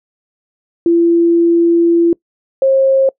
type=tone pair in turn; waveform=sine; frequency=338.8 / 536.3 Hz; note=E4 / C5; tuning=+48 / +43 cents; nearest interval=minor sixth; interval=795 cents; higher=second; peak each=-7 dBFS; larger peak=neither; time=0.86-2.13 / 2.62-3.09 s; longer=first; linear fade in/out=2 ms; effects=noise-tail reverb RT60 0.1 s tail -24 dB re dry